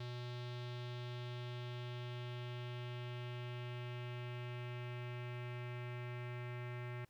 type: tone with low-pass filter sweep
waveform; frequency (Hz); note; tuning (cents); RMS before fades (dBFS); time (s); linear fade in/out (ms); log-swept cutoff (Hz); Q
square; 122.3; B2; -16; -45; 0-7.05; 5; 3900 to 2200; 2.8
effects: pink hiss -75 dBFS RMS until 7.09 s